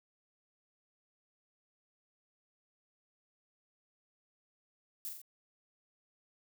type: noise with echo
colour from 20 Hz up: violet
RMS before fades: -40 dBFS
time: 5.05-5.09 s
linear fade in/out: 0 ms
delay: 42 ms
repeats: 3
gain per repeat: -4 dB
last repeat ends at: 5.216 s
effects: none